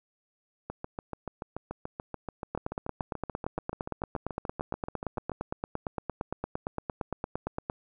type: two click trains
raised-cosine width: 1 ms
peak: -21 / -17 dBFS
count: 33 / 46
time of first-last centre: 0.7-5.318 / 2.55-7.699 s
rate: 6.93 / 8.74 Hz
effects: none